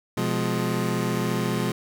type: chord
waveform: 25% pulse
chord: F diminished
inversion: second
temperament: just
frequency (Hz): 125.72 / 174.61 / 209.5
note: Cb3 / F3 / Ab3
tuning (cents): +31 / 0 / +15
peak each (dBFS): -24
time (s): 0.17-1.72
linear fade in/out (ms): 5
effects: none